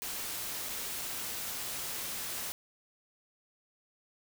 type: noise with dropouts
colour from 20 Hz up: white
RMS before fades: -38 dBFS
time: 0.02-2.52 s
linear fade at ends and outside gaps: 0 ms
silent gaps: 0.687-0.691 s
effects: none